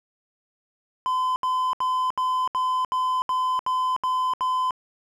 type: tone bursts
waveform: triangle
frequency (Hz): 1020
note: C6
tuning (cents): -44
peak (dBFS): -19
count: 10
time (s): 1.06-4.708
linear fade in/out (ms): 0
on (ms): 300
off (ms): 72
effects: 10-bit